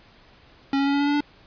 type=tone with pitch steps; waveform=square; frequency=275.1 / 277.8 / 280.6 / 283.3 / 286.1 / 288.9 / 291.8 Hz; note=C#4 / C#4 / C#4 / C#4 / D4 / D4 / D4; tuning=-13 / +4 / +21 / +38 / -45 / -28 / -11 cents; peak=-20 dBFS; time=0.73-1.206 s; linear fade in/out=2 ms; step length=68 ms; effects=pink hiss -53 dBFS RMS until 1.46 s + resampled to 11025 Hz